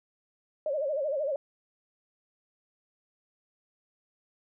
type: tone with vibrato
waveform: sine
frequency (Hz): 580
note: D5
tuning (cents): -22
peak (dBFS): -27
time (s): 0.66-1.36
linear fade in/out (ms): 2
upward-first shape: sine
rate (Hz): 13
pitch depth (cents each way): 140
effects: none